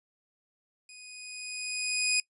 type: tone with level ramp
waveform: 15% pulse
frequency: 2489 Hz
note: D#7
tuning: in tune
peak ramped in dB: -41 to -16 dBFS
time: 0.89-2.2 s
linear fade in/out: 2 ms
effects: noise-tail reverb RT60 0.1 s tail -23 dB re dry + resampled to 24000 Hz